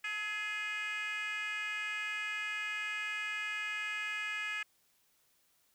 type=tone with frequency modulation; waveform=sine; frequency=2093 Hz; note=C7; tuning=in tune; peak=-32 dBFS; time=0.04-4.63 s; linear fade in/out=5 ms; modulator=405 Hz; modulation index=1.6; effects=tanh soft clip ceiling -34 dBFS + white hiss -72 dBFS RMS until 5.74 s